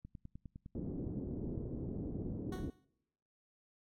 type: click train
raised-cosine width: 5 ms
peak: -36 dBFS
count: 20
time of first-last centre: 0.05-1.985 s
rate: 9.82 Hz
type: low-pass noise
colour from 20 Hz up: white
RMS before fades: -41 dBFS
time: 0.75-2.7 s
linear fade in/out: 2 ms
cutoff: 350 Hz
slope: 24 dB/octave
type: tone with exponential decay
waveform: 15% pulse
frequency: 370 Hz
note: F#4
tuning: in tune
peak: -38 dBFS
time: 2.52-2.85 s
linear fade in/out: 5 ms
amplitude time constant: 71 ms
effects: noise-tail reverb RT60 0.9 s tail -25 dB re dry + AAC 48 kbps